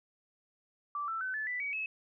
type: tone with pitch steps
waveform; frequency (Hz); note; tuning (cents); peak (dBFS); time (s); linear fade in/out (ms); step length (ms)
sine; 1165 / 1330.5 / 1519.6 / 1735.5 / 1982.1 / 2264 / 2585; D6 / E6 / F#6 / A6 / B6 / C#7 / E7; -14 / +16 / +46 / -24 / +6 / +36 / -34; -33; 0.95-1.86; 2; 130
effects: none